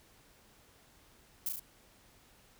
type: noise with echo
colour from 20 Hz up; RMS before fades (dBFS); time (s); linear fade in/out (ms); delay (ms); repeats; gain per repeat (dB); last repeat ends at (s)
violet; -34; 1.46-1.49; 2; 35; 3; -3; 1.595
effects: pink hiss -63 dBFS RMS until 2.59 s